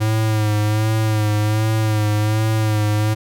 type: tone with vibrato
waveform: square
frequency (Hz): 107.7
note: A2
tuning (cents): -37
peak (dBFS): -16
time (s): 0-3.15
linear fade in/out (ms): 20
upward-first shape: sine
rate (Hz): 1.3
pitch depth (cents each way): 39
effects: none